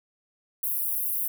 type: high-pass noise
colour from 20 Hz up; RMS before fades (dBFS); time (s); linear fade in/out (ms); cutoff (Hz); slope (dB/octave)
pink; -28; 0.63-1.28; 5; 11000; 48
effects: none